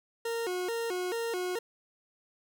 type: tone with vibrato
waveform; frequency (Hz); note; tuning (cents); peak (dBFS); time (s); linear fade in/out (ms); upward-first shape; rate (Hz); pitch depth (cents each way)
40% pulse; 409.5; G#4; -24; -30; 0.25-1.59; 5; square; 2.3; 210
effects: none